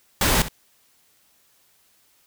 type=noise with echo; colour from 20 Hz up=pink; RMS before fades=-19 dBFS; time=0.21-0.42 s; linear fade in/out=2 ms; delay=65 ms; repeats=1; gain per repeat=-14 dB; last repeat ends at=0.485 s; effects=white hiss -61 dBFS RMS until 2.26 s